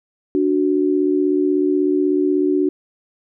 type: tone pair together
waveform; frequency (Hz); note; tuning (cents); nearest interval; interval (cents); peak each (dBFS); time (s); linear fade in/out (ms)
sine; 293.7 / 370; D4 / F#4; 0 / 0; major third; 400; -17; 0.35-2.69; 0
effects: none